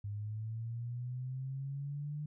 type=linear sweep; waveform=sine; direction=up; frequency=101.1 to 150.5 Hz; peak=-37 dBFS; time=0.04-2.26 s; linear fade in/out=5 ms; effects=none